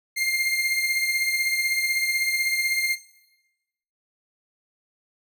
sawtooth beating tone pair, 2110 / 2126 Hz, C7 / C7, +14 / +27 cents, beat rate 16 Hz, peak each -20 / -26 dBFS, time 0.16-2.96 s, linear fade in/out 20 ms, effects noise-tail reverb RT60 1.0 s tail -17 dB re dry

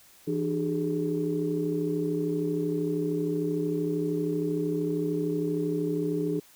sine tone cluster, 165.8 / 300 / 388.9 / 421.9 Hz, E3 / D4 / G4 / G#4, +10 / +37 / -14 / +27 cents, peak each -31 / -29 / -35 / -30 dBFS, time 0.27-6.4 s, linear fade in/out 10 ms, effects tanh soft clip ceiling -15 dBFS + white hiss -56 dBFS RMS until 6.55 s

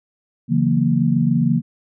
sine chord, F# dominant seventh, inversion second, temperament equal, 138.59 / 164.81 / 185 / 233.1 Hz, C#3 / E3 / F#3 / A#3, 0 / 0 / 0 / 0 cents, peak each -20 / -19 / -23 / -18 dBFS, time 0.48-1.62 s, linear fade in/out 50 ms, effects none

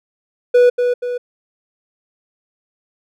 triangle tone with echo, 490.4 Hz, B4, 12 cents flat, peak -5 dBFS, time 0.54-0.7 s, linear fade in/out 10 ms, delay 240 ms, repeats 2, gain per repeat -6 dB, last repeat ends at 1.18 s, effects none

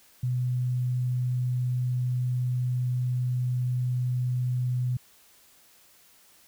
sine tone, 124.9 Hz, B2, 20 cents sharp, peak -24 dBFS, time 0.23-4.97 s, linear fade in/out 5 ms, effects white hiss -58 dBFS RMS until 6.47 s

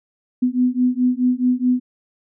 sine beating tone pair, 247.9 / 252.6 Hz, B3 / B3, +7 / +39 cents, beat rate 4.7 Hz, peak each -18 dBFS, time 0.42-1.8 s, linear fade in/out 10 ms, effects none

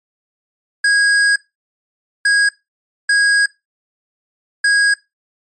square tone bursts at uneven times, 1644 Hz, G#6, 18 cents flat, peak -11 dBFS, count 4, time 0.84-1.36 / 2.25-2.49 / 3.09-3.46 / 4.64-4.94 s, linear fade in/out 5 ms, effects noise-tail reverb RT60 0.2 s tail -19 dB re dry + MP3 48 kbps

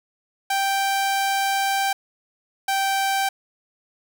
sawtooth tone pair in turn, 784 / 780.6 Hz, G5 / G5, 0 / -8 cents, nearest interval unison, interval 8 cents, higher first, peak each -16 dBFS, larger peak neither, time 0.5-1.93 / 2.68-3.29 s, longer first, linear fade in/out 5 ms, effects none

